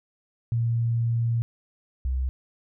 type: tone pair in turn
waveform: sine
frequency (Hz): 116.54 / 64.51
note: A#2 / C2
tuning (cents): 0 / -24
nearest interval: minor seventh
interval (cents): 1024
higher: first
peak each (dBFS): -21 / -23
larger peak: first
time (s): 0.52-1.42 / 2.05-2.29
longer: first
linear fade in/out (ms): 0
effects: none